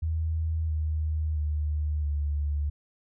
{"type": "tone with pitch steps", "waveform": "sine", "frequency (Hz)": [80.2, 77.74, 75.35, 73.04], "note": ["E2", "D#2", "D2", "D2"], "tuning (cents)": [-47, -1, 45, -9], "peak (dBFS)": -25, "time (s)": [0.02, 2.7], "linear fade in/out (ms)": 10, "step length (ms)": 670, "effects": []}